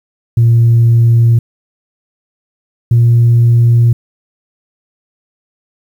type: tone pair in turn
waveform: sine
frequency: 116.54 / 117.96 Hz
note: A#2 / A#2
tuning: 0 / +21 cents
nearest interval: unison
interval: 21 cents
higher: second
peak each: -3 dBFS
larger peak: neither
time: 0.37-1.39 / 2.91-3.93 s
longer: neither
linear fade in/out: 5 ms
effects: tanh soft clip ceiling -2 dBFS + 7-bit